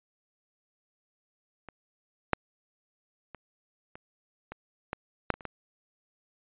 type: clicks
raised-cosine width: 0.5 ms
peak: -28 / -7 / -27 / -29 / -24 / -17 / -7 / -25 / -30 / -19 dBFS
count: 10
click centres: 1.687 / 2.333 / 3.347 / 3.955 / 4.52 / 4.931 / 5.303 / 5.34 / 5.408 / 5.453 s
effects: resampled to 8000 Hz